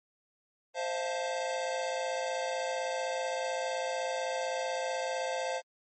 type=chord; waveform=square; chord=F major seventh; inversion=second; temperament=equal with one note detuned; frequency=523.3 / 642.7 / 698.5 / 880 Hz; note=C5 / E5 / F5 / A5; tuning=0 / -44 / 0 / 0 cents; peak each=-35 / -40 / -38 / -40 dBFS; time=0.74-5.62 s; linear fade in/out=50 ms; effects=MP3 32 kbps